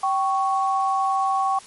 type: tone pair together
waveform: sine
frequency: 775.2 / 1108.7 Hz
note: G5 / C#6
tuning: -20 / 0 cents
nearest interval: tritone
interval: 620 cents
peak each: -21 / -22 dBFS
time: 0.03-1.59 s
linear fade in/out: 5 ms
effects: white hiss -45 dBFS RMS until 1.66 s + MP3 48 kbps